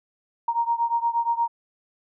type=beating tone pair; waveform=sine; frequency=931 / 939.5 Hz; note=A#5 / A#5; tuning=-2 / +13 cents; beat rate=8.5 Hz; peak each=-23 / -25 dBFS; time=0.48-1.48 s; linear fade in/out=5 ms; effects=none